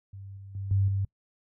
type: tone with level steps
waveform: sine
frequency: 98 Hz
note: G2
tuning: in tune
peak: -40 / -42 / -32 / -21 / -25 dBFS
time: 0.13-1.05 s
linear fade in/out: 5 ms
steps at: 0.37 / 0.55 / 0.71 / 0.88 s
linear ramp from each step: 2 ms
effects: noise-tail reverb RT60 0.1 s tail -24 dB re dry